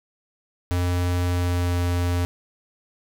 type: tone with pitch glide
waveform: square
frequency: 88.8 to 87.98 Hz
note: F2 to F2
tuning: +29 to +13 cents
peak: -21 dBFS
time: 0.71-2.25 s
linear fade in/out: 0 ms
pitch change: -16 cents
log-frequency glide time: 1.26-1.78 s
effects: none

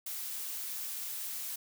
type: noise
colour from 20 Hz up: blue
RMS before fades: -39 dBFS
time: 0.06-1.56 s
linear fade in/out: 5 ms
effects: none

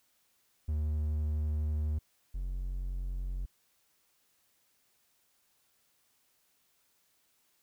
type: tone pair in turn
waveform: triangle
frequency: 76 / 45.3 Hz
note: D#2 / F#1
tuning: -40 / -36 cents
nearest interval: major sixth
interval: 896 cents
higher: first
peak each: -27 / -31 dBFS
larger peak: first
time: 0.68-1.99 / 2.34-3.46 s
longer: first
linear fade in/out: 10 ms
effects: white hiss -72 dBFS RMS until 7.62 s

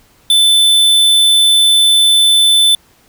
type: tone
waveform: square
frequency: 3520 Hz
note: A7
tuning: in tune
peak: -7 dBFS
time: 0.3-2.75 s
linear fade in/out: 2 ms
effects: pink hiss -50 dBFS RMS until 3.08 s

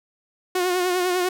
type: tone with vibrato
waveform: sawtooth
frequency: 361.9 Hz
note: F#4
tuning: 38 cents flat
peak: -16 dBFS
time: 0.55-1.29 s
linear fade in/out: 5 ms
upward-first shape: triangle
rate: 10 Hz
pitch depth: 52 cents each way
effects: none

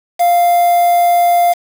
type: tone with quantisation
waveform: triangle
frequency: 699 Hz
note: F5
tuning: 1 cent sharp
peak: -6 dBFS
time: 0.19-1.54 s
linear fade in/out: 20 ms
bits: 4
effects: none

